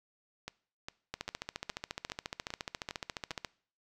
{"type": "two click trains", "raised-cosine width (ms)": 0.2, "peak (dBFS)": [-22, -19], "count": [8, 34], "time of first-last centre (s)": [[0.48, 3.314], [1.14, 3.448]], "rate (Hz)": [2.47, 14.3], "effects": ["noise-tail reverb RT60 0.5 s tail -22 dB re dry"]}